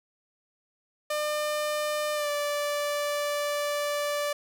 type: tone with pitch glide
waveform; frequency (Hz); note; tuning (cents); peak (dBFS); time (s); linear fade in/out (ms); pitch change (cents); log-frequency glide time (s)
sawtooth; 600 to 583.9; D5 to D5; +37 to -10; -23; 1.1-4.33; 5; -47; 2.14-2.3
effects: none